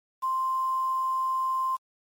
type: tone with quantisation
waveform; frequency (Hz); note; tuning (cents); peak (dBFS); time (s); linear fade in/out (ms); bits
sine; 1046.5; C6; 0; -24; 0.22-1.77; 20; 8
effects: MP3 64 kbps